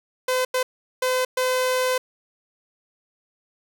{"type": "tone bursts at uneven times", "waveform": "sawtooth", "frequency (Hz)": 510, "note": "C5", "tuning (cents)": -44, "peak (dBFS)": -16, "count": 4, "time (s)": [[0.28, 0.45], [0.54, 0.63], [1.02, 1.25], [1.37, 1.98]], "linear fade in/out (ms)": 5, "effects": []}